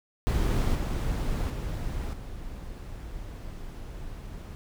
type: noise with level steps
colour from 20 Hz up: brown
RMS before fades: -24 / -28 / -32 / -39 dBFS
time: 0.27-4.55 s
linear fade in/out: 0 ms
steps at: 0.75 / 1.5 / 2.13 s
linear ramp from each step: 2 ms
effects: none